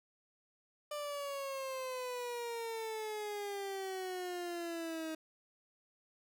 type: exponential sweep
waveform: 30% pulse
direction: down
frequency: 595 to 315.4 Hz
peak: -36 dBFS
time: 0.91-5.15 s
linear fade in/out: 5 ms
effects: none